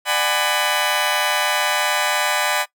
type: chord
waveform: 15% pulse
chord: G# half-diminished seventh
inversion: second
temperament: just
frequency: 598 / 747.5 / 830.6 / 996.7 Hz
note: D5 / F#5 / G#5 / B5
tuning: +31 / +17 / 0 / +16 cents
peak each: -17 dBFS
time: 0.05-2.66 s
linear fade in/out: 50 ms
effects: noise-tail reverb RT60 0.1 s tail -20 dB re dry